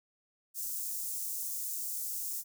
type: high-pass noise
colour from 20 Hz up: white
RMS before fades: -37 dBFS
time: 0.54-2.44 s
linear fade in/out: 50 ms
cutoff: 6500 Hz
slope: 24 dB/octave
effects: none